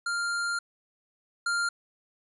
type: tone pair in turn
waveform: square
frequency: 1396.9 / 1396.9 Hz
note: F6 / F6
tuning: 0 / 0 cents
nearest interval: unison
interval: 0 cents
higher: neither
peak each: -28 / -26 dBFS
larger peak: second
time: 0.06-0.59 / 1.46-1.69 s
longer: first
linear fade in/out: 5 ms
effects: resampled to 24000 Hz